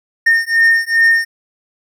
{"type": "beating tone pair", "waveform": "triangle", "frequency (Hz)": [1827, 1829.5], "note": ["A#6", "A#6"], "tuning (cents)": [-35, -33], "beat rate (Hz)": 2.5, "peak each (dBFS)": -11, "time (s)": [0.26, 1.25], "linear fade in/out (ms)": 10, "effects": []}